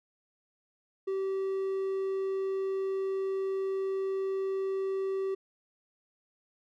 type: tone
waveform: triangle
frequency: 385.7 Hz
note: G4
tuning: 28 cents flat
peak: -27 dBFS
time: 1.07-5.35 s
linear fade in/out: 10 ms
effects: none